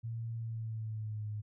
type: tone with pitch glide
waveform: sine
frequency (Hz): 114.7 to 105.79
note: A#2 to G#2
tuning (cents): -28 to +32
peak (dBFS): -36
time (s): 0.03-1.42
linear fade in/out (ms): 20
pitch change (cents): -140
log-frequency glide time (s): 0.37-1.28
effects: none